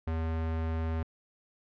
square tone, 81 Hz, E2, 30 cents flat, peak -30 dBFS, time 0.07-1.03 s, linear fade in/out 5 ms, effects low-pass 2000 Hz 12 dB/octave

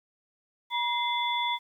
sine tone cluster, 960 / 2072 / 3454 Hz, B5 / C7 / A7, -49 / -17 / -33 cents, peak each -28 / -33 / -31 dBFS, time 0.7-1.59 s, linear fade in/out 50 ms, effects 10-bit

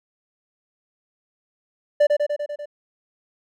triangle tone with echo, 587.3 Hz, D5, in tune, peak -10 dBFS, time 2-2.07 s, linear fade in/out 10 ms, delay 98 ms, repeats 6, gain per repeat -3 dB, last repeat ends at 2.658 s, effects none

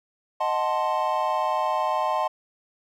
triangle chord, D# diminished seventh, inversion none, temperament equal, 622.3 / 740 / 880 / 1046.5 Hz, D#5 / F#5 / A5 / C6, 0 / 0 / 0 / 0 cents, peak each -26 / -27 / -25 / -25 dBFS, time 0.4-2.28 s, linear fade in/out 10 ms, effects none

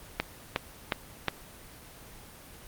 click train, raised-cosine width 0.3 ms, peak -9 dBFS, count 4, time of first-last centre 0.2-1.283 s, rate 2.77 Hz, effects pink hiss -49 dBFS RMS until 2.67 s + Opus 24 kbps

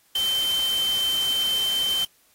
sine tone in noise, 3100 Hz, G7, 20 cents flat, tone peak -21 dBFS, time 0.15-2.05 s, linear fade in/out 5 ms, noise white, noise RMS -33 dBFS, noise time 0.15-2.05 s, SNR +9 dB, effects white hiss -61 dBFS RMS until 2.34 s + AAC 48 kbps

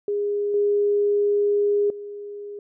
sine tone with level steps, 409.8 Hz, G#4, 23 cents flat, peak -21 / -17 / -32 dBFS, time 0.08-2.59 s, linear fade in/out 2 ms, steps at 0.54 / 1.9 s, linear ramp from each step 2 ms, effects none

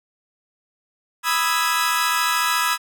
sawtooth chord, E major seventh, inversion second, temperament equal, 987.8 / 1244.5 / 1318.5 / 1661.2 Hz, B5 / D#6 / E6 / G#6, 0 / 0 / 0 / 0 cents, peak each -20 / -21 / -20 / -21 dBFS, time 1.23-2.78 s, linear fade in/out 50 ms, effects none

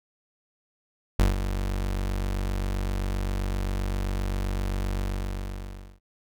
35% pulse tone with ADSR envelope, 47.64 Hz, G1, 49 cents flat, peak -14 dBFS, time 1.19-6 s, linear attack 7 ms, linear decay 150 ms, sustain -10 dB, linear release 1000 ms, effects none

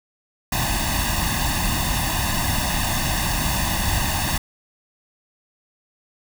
pink noise with comb filter, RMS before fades -22 dBFS, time 0.52-4.38 s, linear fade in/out 5 ms, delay 1.1 ms, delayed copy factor +1, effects none

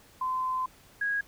sine tone pair in turn, 1029 / 1650.3 Hz, C6 / G#6, -29 / -11 cents, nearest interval minor sixth, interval 818 cents, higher second, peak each -27 / -26 dBFS, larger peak second, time 0.21-0.66 / 1.01-1.21 s, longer first, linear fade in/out 5 ms, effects pink hiss -57 dBFS RMS until 1.27 s

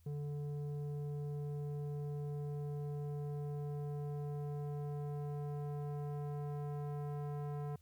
square tone with low-pass filter sweep, 145.9 Hz, D3, 11 cents flat, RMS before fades -41 dBFS, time 0.06-7.76 s, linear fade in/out 5 ms, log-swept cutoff 390 to 920 Hz, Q 1.1, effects added 82 Hz sine -63 dBFS peak until 7.81 s + white hiss -75 dBFS RMS until 7.81 s

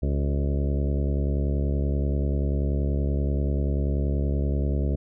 harmonic tone with a mistuned harmonic, 70.4 Hz, C#2, 27 cents sharp, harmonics 1 / 2 / 3 / 4 / 5 / 6 / 7 / 8 / 9, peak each -23 / -29 / -33 / -35 / -37 / -39 / -40 / -41 / -42 dBFS, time 0.02-4.96 s, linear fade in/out 10 ms, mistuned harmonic 5, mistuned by +43 cents, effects none

